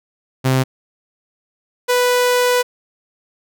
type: tone pair in turn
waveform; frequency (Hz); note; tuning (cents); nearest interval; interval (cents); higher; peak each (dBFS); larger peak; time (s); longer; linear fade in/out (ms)
sawtooth; 130.81 / 493.9; C3 / B4; 0 / 0; octave + major seventh; 2300; second; -9; neither; 0.44-0.64 / 1.88-2.63; second; 20
effects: none